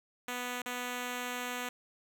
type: tone with dropouts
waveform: 5% pulse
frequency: 246.9 Hz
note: B3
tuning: in tune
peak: -24 dBFS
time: 0.28-1.69 s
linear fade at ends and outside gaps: 2 ms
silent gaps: 0.619-0.66 s
effects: none